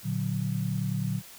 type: chord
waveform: sine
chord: Bb augmented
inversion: none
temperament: equal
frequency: 116.54 / 146.83 / 185 Hz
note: Bb2 / D3 / F#3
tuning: 0 / 0 / 0 cents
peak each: -31 dBFS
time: 0.03-1.22 s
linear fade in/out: 50 ms
effects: white hiss -48 dBFS RMS until 1.38 s